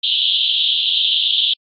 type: band-pass noise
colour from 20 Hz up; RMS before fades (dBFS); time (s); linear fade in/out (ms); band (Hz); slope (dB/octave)
pink; -17; 0.03-1.54; 10; 3000 to 3800; 96
effects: AAC 48 kbps